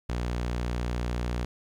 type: tone with vibrato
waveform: sawtooth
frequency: 60.1 Hz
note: B1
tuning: 46 cents flat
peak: -24 dBFS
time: 0.09-1.45 s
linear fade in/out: 5 ms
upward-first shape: sine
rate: 14 Hz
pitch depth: 21 cents each way
effects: low-pass 7000 Hz 12 dB/octave + 10-bit